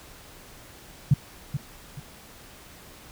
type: tone with echo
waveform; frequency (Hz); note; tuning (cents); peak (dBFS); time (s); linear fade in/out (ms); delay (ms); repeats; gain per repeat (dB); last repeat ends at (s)
sine; 140; C#3; +18; -13; 1.11-1.14; 5; 430; 2; -10; 2
effects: pink hiss -48 dBFS RMS until 3.11 s